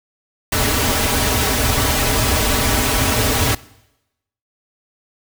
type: noise with comb filter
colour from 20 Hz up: pink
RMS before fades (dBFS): -17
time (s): 0.52-3.55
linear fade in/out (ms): 5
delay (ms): 5.7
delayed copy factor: -0.9
effects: noise-tail reverb RT60 0.9 s tail -21 dB re dry